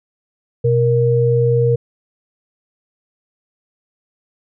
sine tone pair together, 124.62 / 469 Hz, B2 / A#4, +16 / +11 cents, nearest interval octave + major seventh, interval 2295 cents, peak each -14 dBFS, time 0.64-1.76 s, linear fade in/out 10 ms, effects none

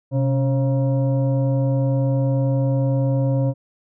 sine tone with frequency modulation, 130 Hz, C3, 11 cents flat, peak -16 dBFS, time 0.11-3.54 s, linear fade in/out 50 ms, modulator 409 Hz, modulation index 0.75, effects none

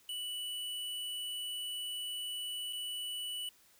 square tone with dropouts, 2960 Hz, F#7, in tune, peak -38 dBFS, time 0.09-3.49 s, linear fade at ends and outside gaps 2 ms, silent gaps 2.727-2.731 s, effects white hiss -65 dBFS RMS until 3.79 s

